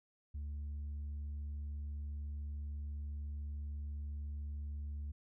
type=tone with tanh clipping; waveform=sine; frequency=73 Hz; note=D2; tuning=10 cents flat; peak=-40 dBFS; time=0.34-5.12 s; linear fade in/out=10 ms; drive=2 dB; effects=none